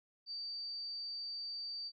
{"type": "tone", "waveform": "sine", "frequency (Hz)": 4627, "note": "D8", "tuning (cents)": -27, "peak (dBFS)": -40, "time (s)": [0.26, 1.92], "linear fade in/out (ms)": 50, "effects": []}